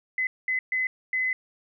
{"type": "tone bursts at uneven times", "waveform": "sine", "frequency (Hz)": 2029, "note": "B6", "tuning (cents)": 46, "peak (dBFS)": -23, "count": 4, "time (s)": [[0.18, 0.27], [0.48, 0.59], [0.72, 0.87], [1.13, 1.33]], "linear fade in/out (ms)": 2, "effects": []}